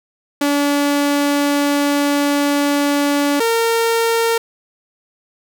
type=tone pair in turn; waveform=sawtooth; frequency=286.9 / 458.9 Hz; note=D4 / A#4; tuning=-40 / -27 cents; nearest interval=minor sixth; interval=813 cents; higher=second; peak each=-10 dBFS; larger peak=neither; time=0.41-3.4 / 3.4-4.38 s; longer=first; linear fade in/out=5 ms; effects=none